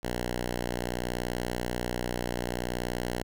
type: tone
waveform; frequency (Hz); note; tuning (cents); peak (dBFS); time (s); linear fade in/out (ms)
5% pulse; 60.6; B1; -32; -19; 0.03-3.23; 5
effects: none